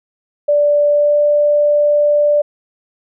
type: tone with pitch glide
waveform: sine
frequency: 585 to 588.7 Hz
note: D5 to D5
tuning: -7 to +4 cents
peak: -9 dBFS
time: 0.48-2.42 s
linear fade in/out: 10 ms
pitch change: +11 cents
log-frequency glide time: 0.88-1.18 s
effects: none